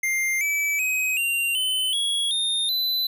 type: tone with pitch steps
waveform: square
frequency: 2100 / 2303 / 2526 / 2771 / 3039 / 3334 / 3656 / 4010 Hz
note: C7 / D7 / D#7 / F7 / F#7 / G#7 / A#7 / B7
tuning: +6 / -34 / +26 / -14 / +46 / +6 / -34 / +26 cents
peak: -22 dBFS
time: 0.03-3.07 s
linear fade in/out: 5 ms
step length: 380 ms
effects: none